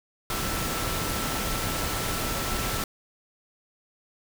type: tone in noise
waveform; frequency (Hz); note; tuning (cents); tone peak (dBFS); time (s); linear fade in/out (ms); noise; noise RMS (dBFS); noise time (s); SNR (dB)
sine; 1333; E6; +19; -37; 0.3-2.84; 2; pink; -29; 0.3-2.84; -11
effects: none